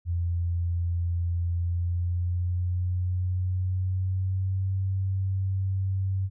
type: tone with pitch glide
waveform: sine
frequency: 86.2 to 95.64 Hz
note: F2 to G2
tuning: -22 to -42 cents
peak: -24 dBFS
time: 0.05-6.3 s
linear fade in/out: 50 ms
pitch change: +180 cents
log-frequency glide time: 1.55-4.73 s
effects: none